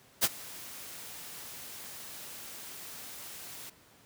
white noise with ADSR envelope, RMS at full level -23 dBFS, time 0.21-3.7 s, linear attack 30 ms, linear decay 39 ms, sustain -22 dB, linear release 9 ms, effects pink hiss -60 dBFS RMS until 4.05 s + high-pass 80 Hz 12 dB/octave

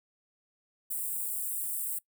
white high-pass noise, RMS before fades -34 dBFS, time 0.9-1.99 s, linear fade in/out 10 ms, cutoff 7800 Hz, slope 96 dB/octave, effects noise-tail reverb RT60 0.1 s tail -21 dB re dry

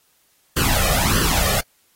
pink noise with flanger, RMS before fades -19 dBFS, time 0.56-1.61 s, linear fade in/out 10 ms, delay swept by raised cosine 0.64 to 1.64 ms, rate 1.6 Hz, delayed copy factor +0.8, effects white hiss -61 dBFS RMS until 1.95 s + AAC 48 kbps

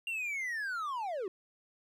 triangle linear sweep, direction down, 2794 to 350 Hz, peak -32 dBFS, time 0.07-1.28 s, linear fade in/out 2 ms, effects none

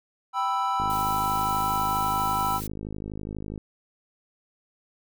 triangle chord, E minor, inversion first, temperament equal, 784 / 987.8 / 1318.5 Hz, G5 / B5 / E6, 0 / 0 / 0 cents, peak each -27 / -25 / -26 dBFS, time 0.33-2.61 s, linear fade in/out 50 ms
click train, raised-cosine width 3 ms, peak -22 dBFS, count 146, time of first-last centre 0.8-3.578 s, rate 52.2 Hz
blue noise, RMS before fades -38 dBFS, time 0.9-2.67 s, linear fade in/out 2 ms
effects none

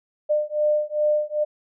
sine beating tone pair, 600 / 602.5 Hz, D5 / D5, +37 / +44 cents, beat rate 2.5 Hz, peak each -22 dBFS, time 0.29-1.45 s, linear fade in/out 20 ms, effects none

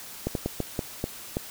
slowing click train, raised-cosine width 2 ms, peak -13 dBFS, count 7, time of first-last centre 0.27-1.369 s, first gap 82 ms, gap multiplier 1.32, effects white hiss -42 dBFS RMS until 1.5 s

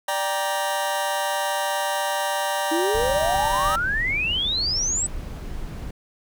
sawtooth chord, G minor, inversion second, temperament just, 588 / 784 / 940.8 Hz, D5 / G5 / Bb5, +2 / 0 / +16 cents, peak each -23 dBFS, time 0.08-3.76 s, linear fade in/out 5 ms
sine exponential sweep, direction up, 312.8 to 8140 Hz, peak -21 dBFS, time 2.71-5.07 s, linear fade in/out 10 ms
brown noise, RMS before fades -32 dBFS, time 2.94-5.91 s, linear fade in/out 5 ms
effects none

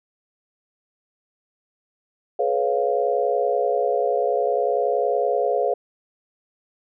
sine chord, C# dominant seventh, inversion second, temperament equal with one note detuned, 423.3 / 493.9 / 554.4 / 698.5 Hz, G#4 / B4 / C#5 / E#5, +33 / 0 / 0 / 0 cents, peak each -24 dBFS, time 2.39-5.74 s, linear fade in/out 5 ms, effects none

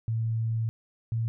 sine tone pair in turn, 113 / 114.05 Hz, A2 / A#2, +47 / -37 cents, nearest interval unison, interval 16 cents, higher second, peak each -25 dBFS, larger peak neither, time 0.08-0.69 / 1.12-1.28 s, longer first, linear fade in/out 0 ms, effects none

